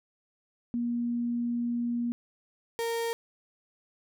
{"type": "tone pair in turn", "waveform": ["sine", "35% pulse"], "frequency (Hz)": [238.2, 462.3], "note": ["A#3", "A#4"], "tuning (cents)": [38, -14], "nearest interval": "major seventh", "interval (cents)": 1148, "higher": "second", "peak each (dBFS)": -27, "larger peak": "neither", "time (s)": [[0.74, 2.12], [2.79, 3.13]], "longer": "first", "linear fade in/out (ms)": 0, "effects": []}